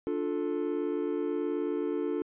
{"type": "chord", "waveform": "triangle", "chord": "D minor", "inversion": "none", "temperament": "just", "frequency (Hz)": [293.7, 352.4, 440.5], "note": ["D4", "F4", "A4"], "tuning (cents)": [0, 16, 2], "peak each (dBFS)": -31, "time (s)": [0.07, 2.22], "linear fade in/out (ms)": 0, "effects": ["resampled to 8000 Hz"]}